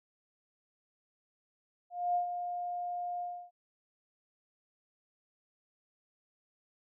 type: tone with ADSR envelope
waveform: sine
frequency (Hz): 708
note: F5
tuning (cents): +23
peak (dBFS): -26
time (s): 1.9-3.51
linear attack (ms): 250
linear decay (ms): 110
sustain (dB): -8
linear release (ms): 300
effects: none